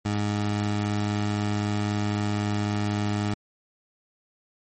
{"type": "tone", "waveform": "20% pulse", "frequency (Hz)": 103.83, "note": "G#2", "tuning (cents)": 0, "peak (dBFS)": -19, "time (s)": [0.05, 3.34], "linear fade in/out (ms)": 5, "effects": ["MP3 32 kbps"]}